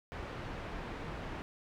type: low-pass noise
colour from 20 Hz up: pink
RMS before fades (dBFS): -42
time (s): 0.12-1.42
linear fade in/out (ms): 0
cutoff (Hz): 2200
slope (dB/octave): 12
effects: none